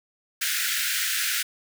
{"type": "high-pass noise", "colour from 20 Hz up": "pink", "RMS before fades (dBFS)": -26, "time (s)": [0.41, 1.43], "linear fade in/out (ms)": 10, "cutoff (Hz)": 1400, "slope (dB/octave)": 96, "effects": []}